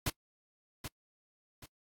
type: noise with echo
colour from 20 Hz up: pink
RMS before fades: -32 dBFS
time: 0.06-0.1 s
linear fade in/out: 5 ms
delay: 780 ms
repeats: 2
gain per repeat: -9 dB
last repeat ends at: 1.66 s
effects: noise-tail reverb RT60 0.1 s tail -26 dB re dry + AAC 64 kbps